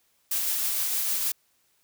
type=noise with tremolo; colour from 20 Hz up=blue; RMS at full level=-26 dBFS; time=0.31-1.32 s; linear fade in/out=5 ms; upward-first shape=triangle; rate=6.5 Hz; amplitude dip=25%; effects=white hiss -68 dBFS RMS until 1.83 s